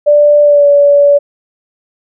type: tone with pitch glide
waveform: sine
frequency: 588 to 572.9 Hz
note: D5 to D5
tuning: +2 to -43 cents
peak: -3 dBFS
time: 0.06-1.19 s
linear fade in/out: 20 ms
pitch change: -45 cents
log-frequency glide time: 0.42-0.67 s
effects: none